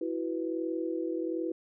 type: chord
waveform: sine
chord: E suspended second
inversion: none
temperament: just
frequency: 329.6 / 370.8 / 494.4 Hz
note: E4 / F#4 / B4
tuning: 0 / +4 / +2 cents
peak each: -32 / -36 / -37 dBFS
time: 0.01-1.52 s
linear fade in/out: 5 ms
effects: none